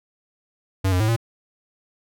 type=tone with pitch steps; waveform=square; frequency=95.5 / 90.7 / 109.1 / 115.2 Hz; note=G2 / F#2 / A2 / A#2; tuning=-45 / -34 / -14 / -20 cents; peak=-18 dBFS; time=0.84-1.164 s; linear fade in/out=10 ms; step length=81 ms; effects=none